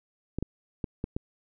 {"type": "clicks", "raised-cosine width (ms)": 3, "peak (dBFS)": -17, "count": 5, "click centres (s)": [0.386, 0.426, 0.842, 1.041, 1.165], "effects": []}